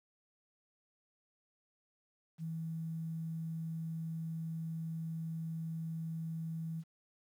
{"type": "tone with quantisation", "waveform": "sine", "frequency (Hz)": 162.5, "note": "E3", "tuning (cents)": -24, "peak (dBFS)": -37, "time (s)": [2.38, 6.84], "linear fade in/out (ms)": 50, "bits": 11, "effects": []}